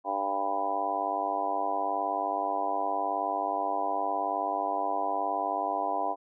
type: harmonic tone with a mistuned harmonic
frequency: 99.1 Hz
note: G2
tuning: 19 cents sharp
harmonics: 3 / 4 / 5 / 6 / 7 / 8 / 9 / 10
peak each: -40 / -41 / -41 / -38 / -32 / -32 / -41 / -33 dBFS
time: 0.04-6.16 s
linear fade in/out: 50 ms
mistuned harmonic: 9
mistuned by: +32 cents
effects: none